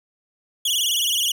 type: tone with vibrato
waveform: sawtooth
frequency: 3123 Hz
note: G7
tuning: 7 cents flat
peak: -16 dBFS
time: 0.65-1.32 s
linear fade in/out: 5 ms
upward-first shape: sine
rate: 19 Hz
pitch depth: 170 cents each way
effects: none